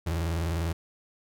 35% pulse tone with vibrato, 82.5 Hz, E2, 2 cents sharp, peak -25 dBFS, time 0.06-0.73 s, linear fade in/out 10 ms, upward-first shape square, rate 20 Hz, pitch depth 98 cents each way, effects none

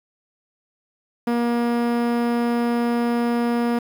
sawtooth tone with low-pass filter, 237.4 Hz, A#3, 32 cents sharp, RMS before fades -21 dBFS, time 1.27-3.79 s, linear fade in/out 5 ms, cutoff 1900 Hz, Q 0.53, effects 7-bit

